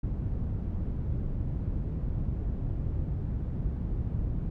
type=low-pass noise; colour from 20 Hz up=white; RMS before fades=-31 dBFS; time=0.03-4.5 s; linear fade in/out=5 ms; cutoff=100 Hz; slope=12 dB/octave; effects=none